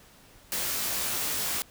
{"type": "noise with comb filter", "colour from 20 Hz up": "white", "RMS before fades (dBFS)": -30, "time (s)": [0.52, 1.62], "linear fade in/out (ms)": 0, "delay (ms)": 19, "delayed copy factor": 1, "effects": ["pink hiss -55 dBFS RMS until 1.7 s"]}